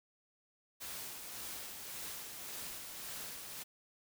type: noise with tremolo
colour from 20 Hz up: white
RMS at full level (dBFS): -44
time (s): 0.8-3.64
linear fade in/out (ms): 20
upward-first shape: sine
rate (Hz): 1.8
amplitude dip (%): 35
effects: none